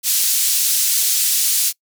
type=band-pass noise; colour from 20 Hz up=white; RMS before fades=-17 dBFS; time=0.03-1.73 s; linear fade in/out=50 ms; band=4300 to 14000 Hz; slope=12 dB/octave; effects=noise-tail reverb RT60 0.1 s tail -24 dB re dry